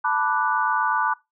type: chord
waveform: sine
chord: B minor seventh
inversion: third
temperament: equal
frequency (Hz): 880 / 987.8 / 1174.7 / 1480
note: A5 / B5 / D6 / F#6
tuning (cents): 0 / 0 / 0 / 0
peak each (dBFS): -25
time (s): 0.04-1.14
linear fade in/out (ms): 10
effects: noise-tail reverb RT60 0.2 s tail -21 dB re dry